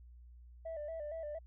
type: tone with vibrato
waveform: sine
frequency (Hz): 623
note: D#5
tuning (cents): +2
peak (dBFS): -38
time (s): 0.65-1.39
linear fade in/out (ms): 10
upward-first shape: square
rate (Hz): 4.3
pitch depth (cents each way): 82
effects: tanh soft clip ceiling -37 dBFS + added 60 Hz sine -53 dBFS peak until 1.46 s